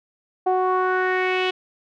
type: tone with low-pass filter sweep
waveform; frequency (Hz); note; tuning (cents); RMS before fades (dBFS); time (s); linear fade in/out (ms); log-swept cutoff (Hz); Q
sawtooth; 370; F#4; 0; -21; 0.46-1.51; 10; 780 to 3100; 3.6
effects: none